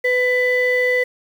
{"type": "tone pair together", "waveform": "sine", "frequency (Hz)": [500, 1993], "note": ["B4", "B6"], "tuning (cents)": [21, 15], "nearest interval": "2 octaves", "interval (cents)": 2394, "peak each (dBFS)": -16, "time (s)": [0.04, 1.04], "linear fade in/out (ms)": 10, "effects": ["tanh soft clip ceiling -10 dBFS", "7-bit"]}